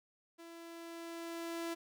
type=tone with level ramp; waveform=sawtooth; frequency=334.9 Hz; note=E4; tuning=27 cents sharp; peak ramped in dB=-47 to -33 dBFS; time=0.38-1.75 s; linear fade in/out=20 ms; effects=none